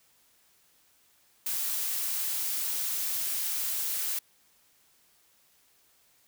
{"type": "noise", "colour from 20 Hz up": "blue", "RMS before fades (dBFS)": -31, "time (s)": [1.46, 4.19], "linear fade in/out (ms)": 5, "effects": ["white hiss -65 dBFS RMS until 6.27 s"]}